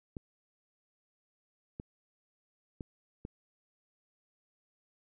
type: clicks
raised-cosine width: 3 ms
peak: -27 dBFS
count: 4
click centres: 0.168 / 1.799 / 2.808 / 3.251 s
effects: none